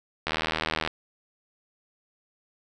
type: click train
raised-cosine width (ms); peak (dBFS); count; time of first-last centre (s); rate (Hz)
0.3; -10; 49; 0.27-0.875; 79.3
effects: none